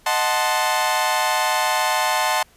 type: chord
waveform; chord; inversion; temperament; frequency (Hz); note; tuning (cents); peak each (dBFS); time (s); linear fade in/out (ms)
sawtooth; D# diminished seventh; none; equal; 622.3 / 740 / 880 / 1046.5; D#5 / F#5 / A5 / C6; 0 / 0 / 0 / 0; -23 / -20 / -18 / -20; 0.06-2.43; 5
effects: pink hiss -54 dBFS RMS until 2.56 s + resampled to 32000 Hz